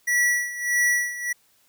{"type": "tone with tremolo", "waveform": "square", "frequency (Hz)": 1944, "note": "B6", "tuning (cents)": -28, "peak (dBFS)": -18, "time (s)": [0.07, 1.33], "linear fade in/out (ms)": 10, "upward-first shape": "sine", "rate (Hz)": 1.6, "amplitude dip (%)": 80, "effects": ["white hiss -62 dBFS RMS until 1.68 s"]}